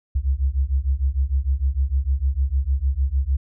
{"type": "beating tone pair", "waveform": "sine", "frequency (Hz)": [64.4, 71], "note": ["C2", "C#2"], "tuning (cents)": [-27, 42], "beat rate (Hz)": 6.6, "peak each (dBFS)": -21, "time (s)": [0.15, 3.37], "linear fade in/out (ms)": 10, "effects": []}